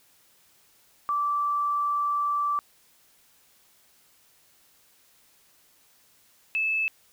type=tone pair in turn; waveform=sine; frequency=1165 / 2615 Hz; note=D6 / E7; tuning=-14 / -15 cents; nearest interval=octave + major second; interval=1399 cents; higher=second; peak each=-23 dBFS; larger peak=neither; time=1.09-2.59 / 6.55-6.88 s; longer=first; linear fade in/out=0 ms; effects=white hiss -61 dBFS RMS until 7.12 s